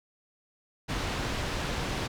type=low-pass noise; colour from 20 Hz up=pink; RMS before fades=-32 dBFS; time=0.88-2.08 s; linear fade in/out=20 ms; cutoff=4900 Hz; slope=12 dB/octave; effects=none